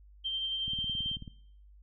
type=tone with tremolo; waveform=sine; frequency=3143 Hz; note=G7; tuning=4 cents sharp; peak=-30 dBFS; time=0.24-1.17 s; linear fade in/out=20 ms; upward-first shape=sine; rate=11 Hz; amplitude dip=30%
type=click train; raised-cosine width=5 ms; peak=-31 dBFS; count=12; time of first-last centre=0.68-1.278 s; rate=18.4 Hz
effects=noise-tail reverb RT60 0.7 s tail -21 dB re dry + added 50 Hz sine -53 dBFS peak until 1.82 s